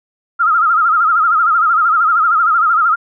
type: tone with vibrato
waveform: sine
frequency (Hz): 1318.5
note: E6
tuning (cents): 0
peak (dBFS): -9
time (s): 0.39-2.96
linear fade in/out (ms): 20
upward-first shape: sine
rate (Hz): 13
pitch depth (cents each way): 110
effects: none